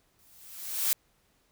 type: noise with exponential growth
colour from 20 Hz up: blue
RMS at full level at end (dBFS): -24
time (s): 0.19-0.93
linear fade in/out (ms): 0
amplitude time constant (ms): 160
effects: pink hiss -69 dBFS RMS until 1.51 s